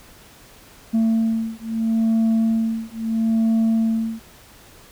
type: beating tone pair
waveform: sine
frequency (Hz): 224.3 / 225.06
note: A3 / A3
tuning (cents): +34 / +39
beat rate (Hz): 0.76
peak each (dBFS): -18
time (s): 0.93-4.2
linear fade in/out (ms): 20
effects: tanh soft clip ceiling -14 dBFS + pink hiss -47 dBFS RMS until 4.91 s